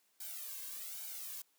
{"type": "noise with flanger", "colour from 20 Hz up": "blue", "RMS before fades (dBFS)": -45, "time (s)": [0.2, 1.42], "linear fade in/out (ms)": 5, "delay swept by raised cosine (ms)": [1.3, 1.88], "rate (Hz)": 1.2, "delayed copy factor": 1, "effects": ["white hiss -74 dBFS RMS until 1.58 s", "high-pass 200 Hz 12 dB/octave"]}